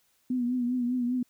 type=tone with vibrato; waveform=sine; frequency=246.9 Hz; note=B3; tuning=in tune; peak=-25 dBFS; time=0.3-1.23 s; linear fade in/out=5 ms; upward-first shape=triangle; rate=5 Hz; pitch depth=65 cents each way; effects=white hiss -69 dBFS RMS until 1.29 s